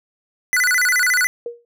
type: tone with vibrato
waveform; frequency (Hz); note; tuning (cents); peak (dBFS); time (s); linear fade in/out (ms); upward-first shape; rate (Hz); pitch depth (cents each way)
square; 1719; A6; -41; -15; 0.53-1.27; 0; square; 14; 270
type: tone with exponential decay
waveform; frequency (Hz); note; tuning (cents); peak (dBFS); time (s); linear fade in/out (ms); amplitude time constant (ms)
sine; 473.5; A#4; +27; -21; 1.46-1.65; 2; 40
effects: none